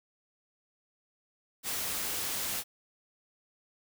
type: noise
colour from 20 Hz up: white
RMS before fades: -34 dBFS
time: 1.63-2.64 s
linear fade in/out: 50 ms
effects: none